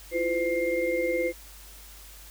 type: tone cluster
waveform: sine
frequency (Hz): 331.8 / 351 / 510 / 2114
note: E4 / F4 / C5 / C7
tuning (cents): +11 / +9 / -44 / +17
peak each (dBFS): -33 / -31 / -26 / -32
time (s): 0.11-1.33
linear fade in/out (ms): 50
effects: added 50 Hz sine -48 dBFS peak until 2.3 s + white hiss -49 dBFS RMS until 2.3 s